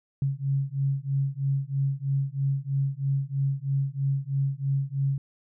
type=beating tone pair; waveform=sine; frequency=136 / 139.1 Hz; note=C#3 / C#3; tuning=-33 / +6 cents; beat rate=3.1 Hz; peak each=-27 dBFS; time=0.22-5.18 s; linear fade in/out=2 ms; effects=none